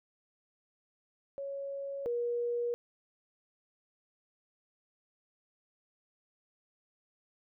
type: tone pair in turn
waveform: sine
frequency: 555 / 477.7 Hz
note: C#5 / A#4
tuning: +2 / +42 cents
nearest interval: minor third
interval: 260 cents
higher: first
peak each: -36 / -30 dBFS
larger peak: second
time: 1.38-2.06 / 2.06-2.74 s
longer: neither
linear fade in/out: 0 ms
effects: none